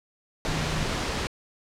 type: tone in noise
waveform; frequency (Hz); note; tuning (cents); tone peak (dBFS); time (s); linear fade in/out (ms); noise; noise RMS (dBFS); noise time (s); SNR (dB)
sine; 155.56; D#3; 0; -31; 0.48-0.84; 0; pink; -28; 0.45-1.27; -6
effects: low-pass 6000 Hz 12 dB/octave